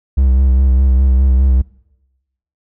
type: tone with vibrato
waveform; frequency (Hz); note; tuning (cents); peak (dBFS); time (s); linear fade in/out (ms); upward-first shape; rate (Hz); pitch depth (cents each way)
triangle; 65.41; C2; 0; -6; 0.17-1.62; 10; sine; 4.9; 48
effects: noise-tail reverb RT60 1.0 s tail -24 dB re dry